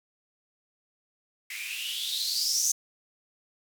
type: noise with band-pass filter sweep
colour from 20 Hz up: violet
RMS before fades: -30 dBFS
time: 1.5-2.72 s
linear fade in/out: 5 ms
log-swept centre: 2100 to 6400 Hz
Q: 8.2
effects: none